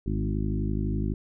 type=harmonic tone with a mistuned harmonic; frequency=51.91 Hz; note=G#1; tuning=in tune; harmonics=1 / 2 / 3 / 4 / 5 / 6 / 7; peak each=-29 / -31 / -33 / -33 / -36 / -36 / -39 dBFS; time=0.06-1.14 s; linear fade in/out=5 ms; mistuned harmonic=4; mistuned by=+24 cents; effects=none